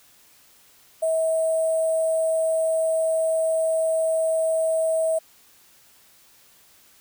sine tone with sample-and-hold, 646 Hz, E5, 35 cents flat, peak -19 dBFS, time 1.02-5.19 s, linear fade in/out 10 ms, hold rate 8820 Hz, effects white hiss -55 dBFS RMS until 7 s

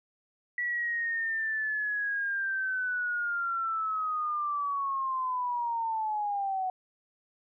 sine linear sweep, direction down, 1950 to 739 Hz, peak -28 dBFS, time 0.58-6.7 s, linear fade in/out 2 ms, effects none

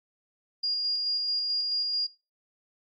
sine tone with tremolo, 4835 Hz, D8, 50 cents sharp, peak -25 dBFS, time 0.63-2.07 s, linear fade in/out 10 ms, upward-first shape square, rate 4.6 Hz, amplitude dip 25%, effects noise-tail reverb RT60 0.3 s tail -20 dB re dry + AAC 64 kbps

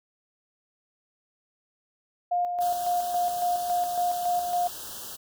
sine tone with tremolo, 708 Hz, F5, 23 cents sharp, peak -22 dBFS, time 2.31-4.68 s, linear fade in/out 10 ms, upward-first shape square, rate 3.6 Hz, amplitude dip 45%
white band-stop noise, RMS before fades -39 dBFS, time 2.6-5.17 s, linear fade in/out 20 ms, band 1700 to 2800 Hz, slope 96 dB/octave
effects none

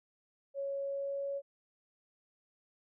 sine tone with pitch glide, 554.4 to 557.9 Hz, C#5 to C#5, 0 to +11 cents, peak -34 dBFS, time 0.54-1.42 s, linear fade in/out 50 ms, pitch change +11 cents, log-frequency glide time 0.82-1.28 s, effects none

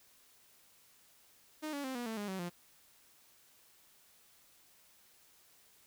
sawtooth tone with pitch steps, 308 / 284.1 / 262 / 241.7 / 222.9 / 205.6 / 189.6 / 174.87 Hz, D#4 / C#4 / C4 / B3 / A3 / G#3 / F#3 / F3, -17 / +43 / +2 / -37 / +23 / -17 / +43 / +3 cents, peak -34 dBFS, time 1.62-2.5 s, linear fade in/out 20 ms, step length 110 ms, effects white hiss -65 dBFS RMS until 5.86 s

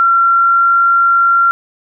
sine tone with pitch glide, 1365 to 1374.5 Hz, F6 to F6, -40 to -28 cents, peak -7 dBFS, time 0-1.51 s, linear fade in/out 0 ms, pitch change +12 cents, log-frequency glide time 0.18-0.73 s, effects none

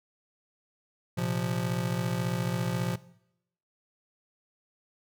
square chord, Bb suspended second, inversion none, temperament just, 116.54 / 131.11 / 174.81 Hz, Bb2 / C3 / F3, 0 / +4 / +2 cents, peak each -34 / -34 / -31 dBFS, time 1.17-2.96 s, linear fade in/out 10 ms, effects noise-tail reverb RT60 0.8 s tail -19 dB re dry

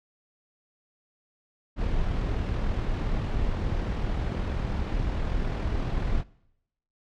brown noise with amplitude modulation, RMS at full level -26 dBFS, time 1.76-6.24 s, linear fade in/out 50 ms, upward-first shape sine, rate 39.9 Hz, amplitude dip 30%, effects noise-tail reverb RT60 0.8 s tail -22 dB re dry + low-pass 4000 Hz 12 dB/octave

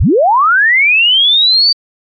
sine linear sweep, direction up, 30.69 to 4643 Hz, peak -6 dBFS, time 0-1.73 s, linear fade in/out 10 ms, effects AAC 64 kbps

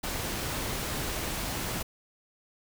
pink noise, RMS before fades -33 dBFS, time 0.03-1.83 s, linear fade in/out 10 ms, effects none

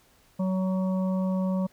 harmonic tone, 187.4 Hz, F#3, 22 cents sharp, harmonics 1 / 3 / 5 / 6, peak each -24 / -33 / -41 / -44 dBFS, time 0.39-1.67 s, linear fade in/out 10 ms, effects pink hiss -61 dBFS RMS until 1.72 s

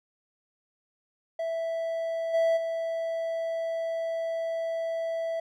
triangle tone with level steps, 659 Hz, E5, 1 cent flat, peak -26 / -19 / -26 dBFS, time 1.39-5.4 s, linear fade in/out 5 ms, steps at 2.33 / 2.56 s, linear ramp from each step 20 ms, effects none

